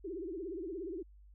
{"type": "tone with vibrato", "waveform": "sine", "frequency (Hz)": 357.2, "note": "F4", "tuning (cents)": 39, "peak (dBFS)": -38, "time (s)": [0.04, 1.03], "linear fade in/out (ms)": 10, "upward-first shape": "triangle", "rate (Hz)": 17, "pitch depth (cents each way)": 260, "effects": ["added 50 Hz sine -55 dBFS peak until 1.34 s"]}